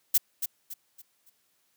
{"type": "noise with echo", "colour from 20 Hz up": "violet", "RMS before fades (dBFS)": -20, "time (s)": [0.14, 0.18], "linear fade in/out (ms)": 10, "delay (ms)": 280, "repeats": 4, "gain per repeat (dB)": -9, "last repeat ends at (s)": 1.3, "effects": ["white hiss -71 dBFS RMS until 1.76 s", "high-pass 100 Hz 12 dB/octave"]}